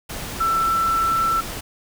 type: tone in noise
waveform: sine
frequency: 1335 Hz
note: E6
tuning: 22 cents sharp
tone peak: -17 dBFS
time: 0.4-1.41 s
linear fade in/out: 10 ms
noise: pink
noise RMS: -31 dBFS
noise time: 0.09-1.61 s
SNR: +11 dB
effects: none